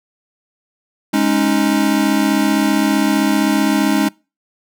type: chord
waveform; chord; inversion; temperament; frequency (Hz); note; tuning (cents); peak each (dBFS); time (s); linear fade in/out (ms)
square; Ab suspended fourth; none; equal with one note detuned; 207.7 / 275.7 / 311.1; Ab3 / Db4 / Eb4; 0 / -9 / 0; -18; 1.13-4.09; 10
effects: noise-tail reverb RT60 0.3 s tail -25 dB re dry